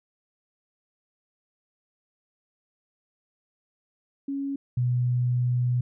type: tone pair in turn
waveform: sine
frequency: 277.2 / 123.48 Hz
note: C#4 / B2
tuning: 0 / 0 cents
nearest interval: octave + major second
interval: 1400 cents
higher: first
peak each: -27 / -21 dBFS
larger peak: second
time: 4.28-4.56 / 4.77-5.81 s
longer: second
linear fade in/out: 5 ms
effects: none